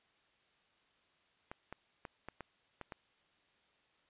clicks, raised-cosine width 0.5 ms, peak -29 dBFS, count 7, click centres 1.515 / 1.726 / 2.052 / 2.286 / 2.407 / 2.813 / 2.922 s, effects white hiss -72 dBFS RMS until 4.09 s + resampled to 8000 Hz

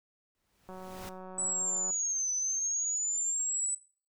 pink noise with exponential growth, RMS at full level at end -43 dBFS, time 0.35-1.09 s, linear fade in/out 0 ms, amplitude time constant 160 ms
click train, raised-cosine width 1 ms, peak -32 dBFS, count 227, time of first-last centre 0.69-1.905 s, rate 186 Hz
sine linear two-way sweep, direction down then up, 7980 to 6000 to 7980 Hz, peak -29 dBFS, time 1.38-3.75 s, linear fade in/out 5 ms, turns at 2.32 s
effects noise-tail reverb RT60 0.4 s tail -18 dB re dry

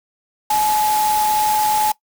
sine tone in noise, 851 Hz, G#5, 42 cents sharp, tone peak -15 dBFS, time 0.5-1.92 s, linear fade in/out 5 ms, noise white, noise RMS -25 dBFS, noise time 0.5-1.92 s, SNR +7 dB, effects noise-tail reverb RT60 0.1 s tail -19 dB re dry

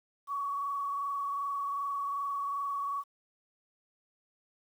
sine tone with frequency modulation, 1125 Hz, C#6, 25 cents sharp, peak -31 dBFS, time 0.27-3.04 s, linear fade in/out 50 ms, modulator 22.6 Hz, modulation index 0.93, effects 10-bit

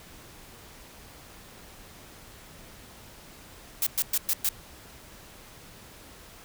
blue noise bursts, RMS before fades -25 dBFS, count 5, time 3.82-4.49 s, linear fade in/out 2 ms, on 46 ms, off 110 ms, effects pink hiss -49 dBFS RMS until 6.44 s

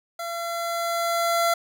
25% pulse tone with level ramp, 680 Hz, F5, 46 cents flat, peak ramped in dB -26 to -15 dBFS, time 0.19-1.54 s, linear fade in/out 5 ms, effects none

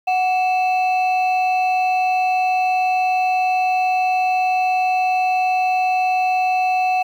sine tone pair together, 740.6 / 2637 Hz, F#5 / E7, +1 / 0 cents, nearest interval octave + minor seventh, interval 2199 cents, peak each -14 / -22 dBFS, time 0.07-7.03 s, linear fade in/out 10 ms, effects tanh soft clip ceiling -12 dBFS + 8-bit

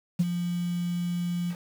sine tone with ADSR envelope, 174.61 Hz, F3, in tune, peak -16 dBFS, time 0.19-1.56 s, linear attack 13 ms, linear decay 32 ms, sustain -10 dB, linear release 62 ms, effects tanh soft clip ceiling -15 dBFS + 7-bit

